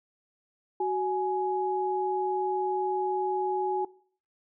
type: tone pair together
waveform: sine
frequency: 373.1 / 837 Hz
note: F#4 / G#5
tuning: +14 / +13 cents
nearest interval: octave + major second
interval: 1399 cents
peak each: -28 dBFS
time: 0.8-3.85 s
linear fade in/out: 5 ms
effects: noise-tail reverb RT60 0.5 s tail -21 dB re dry